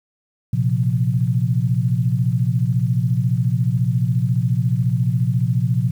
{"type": "chord", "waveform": "sine", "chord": "Bb suspended second", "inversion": "none", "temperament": "equal", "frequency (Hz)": [116.54, 130.81, 174.61], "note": ["Bb2", "C3", "F3"], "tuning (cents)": [0, 0, 0], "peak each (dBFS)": [-19, -19, -23], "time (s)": [0.53, 5.91], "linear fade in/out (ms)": 5, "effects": ["8-bit"]}